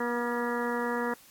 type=harmonic tone with a mistuned harmonic; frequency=240.1 Hz; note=B3; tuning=49 cents flat; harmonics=1 / 2 / 3 / 4 / 5 / 6 / 7 / 8; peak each=-33 / -32 / -41 / -35 / -39 / -40 / -38 / -41 dBFS; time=0-1.14 s; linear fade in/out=5 ms; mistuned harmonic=6; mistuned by=-48 cents; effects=white hiss -56 dBFS RMS until 1.3 s + AAC 64 kbps